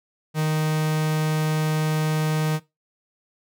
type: tone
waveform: 45% pulse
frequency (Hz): 155.3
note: D#3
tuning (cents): -3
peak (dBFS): -20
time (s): 0.34-2.6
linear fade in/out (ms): 50
effects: noise-tail reverb RT60 0.2 s tail -18 dB re dry